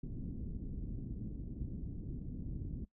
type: low-pass noise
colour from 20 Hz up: pink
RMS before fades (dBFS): -42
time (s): 0.03-2.85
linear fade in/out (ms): 5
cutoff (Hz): 280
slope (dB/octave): 24
effects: noise-tail reverb RT60 0.1 s tail -21 dB re dry